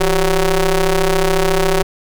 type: ring-modulated tone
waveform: sawtooth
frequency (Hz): 185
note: F#3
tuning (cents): 0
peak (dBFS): -5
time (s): 0-1.83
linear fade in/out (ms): 10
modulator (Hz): 202
effects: none